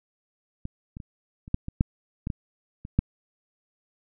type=clicks; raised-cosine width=5 ms; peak=-20 / -25 / -26 / -29 / -10 / -20 / -7 / -16 / -16 / -25 / -7 dBFS; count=11; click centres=0.654 / 0.969 / 1.002 / 1.479 / 1.544 / 1.684 / 1.809 / 2.271 / 2.302 / 2.851 / 2.99 s; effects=none